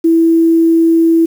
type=tone with quantisation; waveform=sine; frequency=329.6 Hz; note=E4; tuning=in tune; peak=-6 dBFS; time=0.04-1.26 s; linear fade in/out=10 ms; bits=6; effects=none